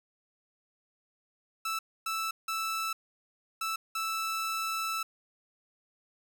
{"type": "tone bursts at uneven times", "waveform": "sawtooth", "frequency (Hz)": 1318.5, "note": "E6", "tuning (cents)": 0, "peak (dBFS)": -27, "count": 5, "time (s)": [[1.65, 1.79], [2.06, 2.31], [2.48, 2.93], [3.61, 3.76], [3.95, 5.03]], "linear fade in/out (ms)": 5, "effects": []}